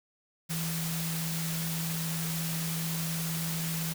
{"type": "tone in noise", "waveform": "sine", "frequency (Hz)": 163.9, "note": "E3", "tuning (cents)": -10, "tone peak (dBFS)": -32, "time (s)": [0.49, 3.94], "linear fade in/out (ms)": 20, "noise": "white", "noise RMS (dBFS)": -36, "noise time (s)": [0.49, 3.94], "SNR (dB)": 1, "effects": []}